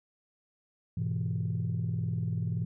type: chord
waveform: sine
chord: E major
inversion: first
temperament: just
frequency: 103.01 / 123.61 / 164.81 Hz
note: G#2 / B2 / E3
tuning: -14 / +2 / 0 cents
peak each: -32 dBFS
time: 0.97-2.65 s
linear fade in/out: 5 ms
effects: tanh soft clip ceiling -23 dBFS